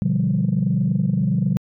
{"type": "chord", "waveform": "sine", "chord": "G dominant seventh", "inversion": "first", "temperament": "equal", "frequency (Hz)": [123.47, 146.83, 174.61, 196], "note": ["B2", "D3", "F3", "G3"], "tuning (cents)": [0, 0, 0, 0], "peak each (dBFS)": [-23, -22, -21, -21], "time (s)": [0.02, 1.57], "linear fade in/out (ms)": 0, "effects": ["tanh soft clip ceiling -10 dBFS"]}